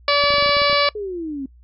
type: harmonic tone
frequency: 575 Hz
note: D5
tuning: 37 cents flat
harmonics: 1 / 2 / 3 / 4 / 5 / 6 / 7 / 8 / 9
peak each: -19 / -19 / -26 / -22 / -27 / -29 / -24 / -25 / -30 dBFS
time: 0.08-0.89 s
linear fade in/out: 2 ms
type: clicks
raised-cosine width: 3 ms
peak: -21 dBFS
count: 11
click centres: 0.239 / 0.305 / 0.34 / 0.383 / 0.425 / 0.461 / 0.493 / 0.568 / 0.618 / 0.698 / 0.729 s
type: exponential sweep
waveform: sine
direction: down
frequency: 431.5 to 261.6 Hz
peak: -24 dBFS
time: 0.95-1.46 s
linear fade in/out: 5 ms
effects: noise-tail reverb RT60 0.1 s tail -21 dB re dry + added 60 Hz sine -45 dBFS peak until 1.63 s